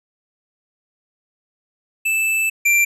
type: tone pair in turn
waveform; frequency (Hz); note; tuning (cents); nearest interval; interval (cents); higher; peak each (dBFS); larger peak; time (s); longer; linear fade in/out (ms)
square; 2637 / 2360; E7 / D7; 0 / +8; major second; 192; first; -17 / -13; second; 2.05-2.5 / 2.65-2.85; first; 10
effects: resampled to 32000 Hz